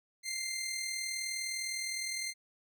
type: tone with amplitude modulation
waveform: 15% pulse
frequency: 2093 Hz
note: C7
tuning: in tune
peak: -27 dBFS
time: 0.23-2.34 s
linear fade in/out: 50 ms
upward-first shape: sine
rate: 39.8 Hz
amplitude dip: 40%
effects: none